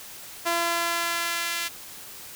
sawtooth tone with high-pass filter sweep, 340 Hz, F4, 46 cents flat, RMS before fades -27 dBFS, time 0.45-1.69 s, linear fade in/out 20 ms, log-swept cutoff 700 to 2200 Hz, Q 0.94, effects white hiss -42 dBFS RMS until 2.35 s

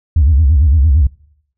sine tone with vibrato, 73.42 Hz, D2, in tune, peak -5 dBFS, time 0.16-1.07 s, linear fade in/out 5 ms, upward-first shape sine, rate 8.8 Hz, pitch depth 210 cents each way, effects noise-tail reverb RT60 0.7 s tail -25 dB re dry + tanh soft clip ceiling -3 dBFS

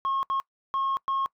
sine tone bursts at uneven times, 1083 Hz, C#6, 41 cents flat, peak -22 dBFS, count 4, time 0.05-0.23 / 0.3-0.4 / 0.74-0.97 / 1.08-1.26 s, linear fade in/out 0 ms, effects noise-tail reverb RT60 0.1 s tail -24 dB re dry + tanh soft clip ceiling -22 dBFS

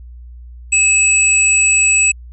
sine tone pair together, 2588 / 7854 Hz, E7 / B8, -32 / -11 cents, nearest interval octave + perfect fifth, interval 1921 cents, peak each -12 dBFS, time 0.72-2.12 s, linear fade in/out 10 ms, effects added 60 Hz sine -32 dBFS peak until 2.32 s

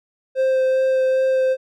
triangle tone with vibrato, 523.3 Hz, C5, in tune, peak -13 dBFS, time 0.35-1.57 s, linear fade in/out 50 ms, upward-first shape sine, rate 2.5 Hz, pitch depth 9 cents each way, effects none

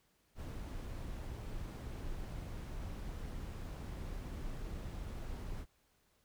brown noise, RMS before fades -43 dBFS, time 0.35-5.66 s, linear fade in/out 50 ms, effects pink hiss -74 dBFS RMS until 6.24 s

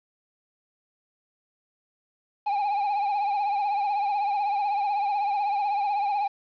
triangle tone with vibrato, 814 Hz, G#5, 35 cents flat, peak -21 dBFS, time 2.46-6.28 s, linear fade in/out 10 ms, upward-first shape triangle, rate 16 Hz, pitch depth 78 cents each way, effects resampled to 11025 Hz + 9-bit

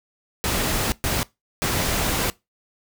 pink noise bursts at uneven times, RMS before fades -23 dBFS, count 3, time 0.44-0.92 / 1.04-1.23 / 1.62-2.3 s, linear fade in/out 0 ms, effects noise-tail reverb RT60 0.2 s tail -21 dB re dry

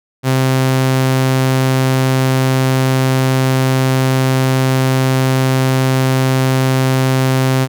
sawtooth tone, 131.2 Hz, C3, 5 cents sharp, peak -7 dBFS, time 0.23-7.68 s, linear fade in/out 50 ms, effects none

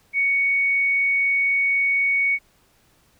sine tone, 2229 Hz, C#7, 9 cents sharp, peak -17 dBFS, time 0.13-2.39 s, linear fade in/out 50 ms, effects pink hiss -60 dBFS RMS until 3.19 s

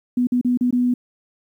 sine tone with dropouts, 246.7 Hz, B3, 2 cents flat, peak -15 dBFS, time 0.17-0.94 s, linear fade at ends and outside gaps 5 ms, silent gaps 0.271-0.32 / 0.413-0.447 / 0.574-0.609 / 0.708-0.726 s, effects 9-bit

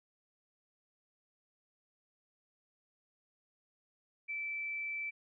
sine tone, 2323 Hz, D7, 20 cents flat, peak -36 dBFS, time 4.28-5.11 s, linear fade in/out 20 ms, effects none

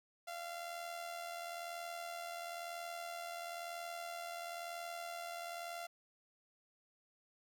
sawtooth tone with amplitude modulation, 688 Hz, F5, 26 cents flat, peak -37 dBFS, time 0.27-5.87 s, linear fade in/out 10 ms, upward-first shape sine, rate 81 Hz, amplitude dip 50%, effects none

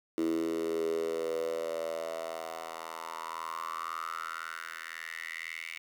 10% pulse tone with high-pass filter sweep, 81.9 Hz, E2, 11 cents flat, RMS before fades -36 dBFS, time 0.18-5.78 s, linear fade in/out 0 ms, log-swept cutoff 320 to 2300 Hz, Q 7, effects none

